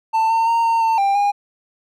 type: tone with pitch steps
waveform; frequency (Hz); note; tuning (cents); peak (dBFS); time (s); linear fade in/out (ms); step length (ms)
triangle; 891 / 907 / 923 / 915 / 901 / 793 / 813; A5 / A#5 / A#5 / A#5 / A5 / G5 / G#5; +22 / -48 / -17 / -32 / +41 / +20 / -37; -12; 0.13-1.32; 20; 170
effects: none